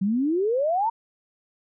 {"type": "exponential sweep", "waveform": "sine", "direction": "up", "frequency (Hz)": [185, 944], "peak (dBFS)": -20, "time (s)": [0.01, 0.9], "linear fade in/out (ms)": 10, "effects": []}